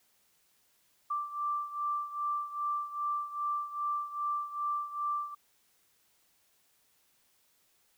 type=beating tone pair; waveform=sine; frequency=1174.7 / 1177.2 Hz; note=D6 / D6; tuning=0 / +4 cents; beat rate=2.5 Hz; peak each=-33 / -37 dBFS; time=1.1-5.35 s; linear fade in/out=10 ms; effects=white hiss -70 dBFS RMS until 7.97 s